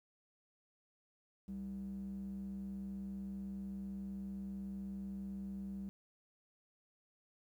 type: tone with band-pass filter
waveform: square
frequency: 65.41 Hz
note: C2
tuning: in tune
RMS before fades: -44 dBFS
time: 1.48-5.89 s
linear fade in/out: 0 ms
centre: 190 Hz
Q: 5
effects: 12-bit